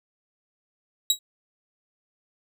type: tone with exponential decay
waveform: 25% pulse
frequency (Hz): 3853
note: B7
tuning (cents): -44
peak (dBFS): -10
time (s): 1.1-1.19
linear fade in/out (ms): 2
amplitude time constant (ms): 19
effects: none